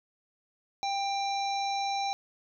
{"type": "harmonic tone", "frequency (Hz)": 792, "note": "G5", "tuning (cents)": 18, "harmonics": [1, 3, 5, 7, 8], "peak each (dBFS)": [-29, -40, -37, -43, -47], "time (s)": [0.83, 2.13], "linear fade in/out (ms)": 0, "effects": []}